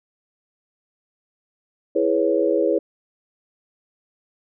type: chord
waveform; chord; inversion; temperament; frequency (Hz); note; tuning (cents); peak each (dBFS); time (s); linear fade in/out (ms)
sine; C# minor seventh; first; equal; 329.6 / 415.3 / 493.9 / 554.4; E4 / G#4 / B4 / C#5; 0 / 0 / 0 / 0; -22; 1.95-2.79; 10
effects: none